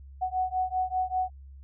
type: beating tone pair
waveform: sine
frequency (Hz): 740 / 745.1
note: F#5 / F#5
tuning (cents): 0 / +12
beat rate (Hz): 5.1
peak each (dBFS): -29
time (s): 0.21-1.3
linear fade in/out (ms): 20
effects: added 68 Hz sine -44 dBFS peak until 1.63 s